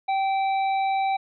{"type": "harmonic tone", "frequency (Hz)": 776, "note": "G5", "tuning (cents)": -18, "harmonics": [1, 3, 5], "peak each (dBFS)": [-21, -33, -40], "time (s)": [0.08, 1.17], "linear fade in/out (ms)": 10, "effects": []}